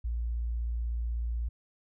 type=tone; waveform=sine; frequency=58.1 Hz; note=A#1; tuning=5 cents flat; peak=-29 dBFS; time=0.04-1.49 s; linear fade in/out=10 ms; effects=none